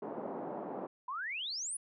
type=band-pass noise; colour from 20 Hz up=white; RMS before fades=-41 dBFS; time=0.02-0.87 s; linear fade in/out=5 ms; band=190 to 810 Hz; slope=24 dB/octave
type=exponential sweep; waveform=sine; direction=up; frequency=964 to 10340 Hz; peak=-36 dBFS; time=1.08-1.77 s; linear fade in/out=5 ms
effects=none